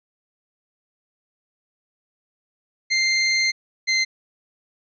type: tone pair in turn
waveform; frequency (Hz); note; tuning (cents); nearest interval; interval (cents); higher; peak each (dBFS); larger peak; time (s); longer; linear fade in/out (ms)
25% pulse; 2093 / 2076; C7 / C7; 0 / -14; unison; 14; first; -14; neither; 2.9-3.52 / 3.87-4.05; first; 20
effects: resampled to 16000 Hz